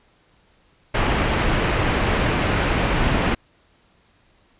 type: low-pass noise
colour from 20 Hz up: pink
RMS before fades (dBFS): -20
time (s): 0.94-3.35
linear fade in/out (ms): 10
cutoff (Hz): 3000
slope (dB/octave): 24
effects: pink hiss -59 dBFS RMS until 4.59 s + resampled to 8000 Hz